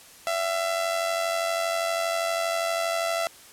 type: tone with amplitude modulation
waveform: sawtooth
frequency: 670 Hz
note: E5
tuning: 28 cents sharp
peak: -18 dBFS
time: 0.27-3.27 s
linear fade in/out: 0 ms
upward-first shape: sine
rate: 92.5 Hz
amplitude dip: 55%
effects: white hiss -49 dBFS RMS until 3.52 s + low-pass 12000 Hz 12 dB/octave